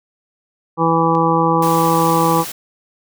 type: harmonic tone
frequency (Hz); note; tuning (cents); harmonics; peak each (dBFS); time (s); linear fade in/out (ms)
164.81; E3; 0; 1 / 2 / 3 / 5 / 6 / 7; -19 / -19 / -19 / -19 / -19 / -19; 0.77-2.45; 50
type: click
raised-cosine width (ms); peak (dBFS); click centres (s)
0.2; -21; 1.151
type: noise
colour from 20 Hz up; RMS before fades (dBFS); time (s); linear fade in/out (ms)
white; -28; 1.62-2.52; 5
effects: none